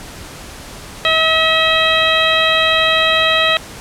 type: harmonic tone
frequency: 642 Hz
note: E5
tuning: 46 cents flat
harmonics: 1 / 2 / 3 / 4 / 5 / 6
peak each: -18 / -18 / -18 / -18 / -18 / -18 dBFS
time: 1.05-3.57 s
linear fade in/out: 0 ms
effects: pink hiss -33 dBFS RMS until 3.8 s + low-pass 11000 Hz 12 dB/octave